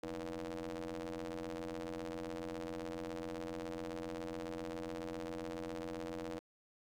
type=ring-modulated tone; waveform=sawtooth; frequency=87.31 Hz; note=F2; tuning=in tune; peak=-34 dBFS; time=0.03-6.39 s; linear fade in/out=0 ms; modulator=401 Hz; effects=low-pass 8000 Hz 12 dB/octave + 12-bit